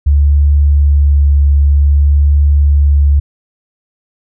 sine tone with vibrato, 71.7 Hz, D2, 41 cents flat, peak -5 dBFS, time 0.06-3.2 s, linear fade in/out 10 ms, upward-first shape triangle, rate 0.53 Hz, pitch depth 16 cents each way, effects none

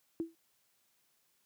sine tone with exponential decay, 329.6 Hz, E4, in tune, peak -29 dBFS, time 0.2-0.35 s, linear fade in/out 0 ms, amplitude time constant 32 ms, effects white hiss -74 dBFS RMS until 1.45 s + high-pass 80 Hz 12 dB/octave

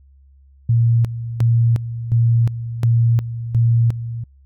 sine tone with tremolo, 116.54 Hz, A#2, in tune, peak -11 dBFS, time 0.69-4.24 s, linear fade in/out 5 ms, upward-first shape square, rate 1.4 Hz, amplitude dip 75%, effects added 68 Hz sine -46 dBFS peak until 4.45 s

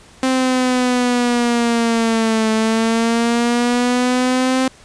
sawtooth linear two-way sweep, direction down then up, 261.6 to 219.1 to 261.6 Hz, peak -10 dBFS, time 0.23-4.68 s, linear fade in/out 2 ms, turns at 2.51 s, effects pink hiss -45 dBFS RMS until 4.84 s + resampled to 22050 Hz

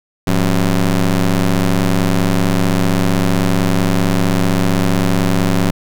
25% pulse ring-modulated tone, 95.6 Hz, G2, 43 cents flat, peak -5 dBFS, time 0.27-5.71 s, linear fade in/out 5 ms, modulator 83.1 Hz, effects none

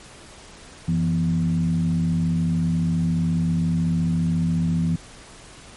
sine tone with frequency modulation, 167.3 Hz, E3, 26 cents sharp, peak -18 dBFS, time 0.88-4.96 s, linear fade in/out 5 ms, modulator 74.3 Hz, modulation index 0.7, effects pink hiss -44 dBFS RMS until 5.76 s + MP3 48 kbps

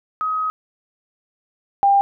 sine tone pair in turn, 1265 / 796.9 Hz, D#6 / G5, +28 / +28 cents, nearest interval minor sixth, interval 800 cents, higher first, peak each -19 / -11 dBFS, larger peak second, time 0.21-0.5 / 1.83-2.01 s, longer first, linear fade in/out 0 ms, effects none

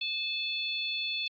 harmonic tone, 869 Hz, A5, 22 cents flat, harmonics 3 / 4 / 5, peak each -34 / -34 / -37 dBFS, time 0.01-1.28 s, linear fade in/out 5 ms, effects AAC 64 kbps

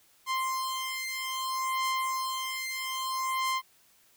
sawtooth beating tone pair, 1046.5 / 1047.12 Hz, C6 / C6, 0 / +1 cents, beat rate 0.62 Hz, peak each -29 dBFS, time 0.26-3.62 s, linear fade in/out 50 ms, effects white hiss -63 dBFS RMS until 4.16 s

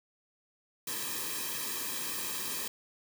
white noise with comb filter, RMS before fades -36 dBFS, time 0.87-2.68 s, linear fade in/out 5 ms, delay 1.4 ms, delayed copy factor -1, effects none

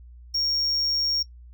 triangle tone, 5550 Hz, F8, 12 cents flat, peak -21 dBFS, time 0.34-1.23 s, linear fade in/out 10 ms, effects noise-tail reverb RT60 0.1 s tail -20 dB re dry + added 60 Hz sine -43 dBFS peak until 1.53 s

